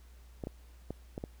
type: clicks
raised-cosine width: 2 ms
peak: -24 dBFS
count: 5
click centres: 0.438 / 0.471 / 0.906 / 1.179 / 1.239 s
effects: added 60 Hz sine -52 dBFS peak until 1.4 s + pink hiss -65 dBFS RMS until 1.4 s